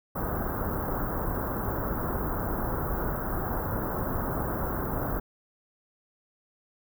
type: band-stop noise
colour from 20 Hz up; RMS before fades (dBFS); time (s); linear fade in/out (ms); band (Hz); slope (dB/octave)
pink; -30; 0.15-5.2; 10; 1500 to 14000; 48
effects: none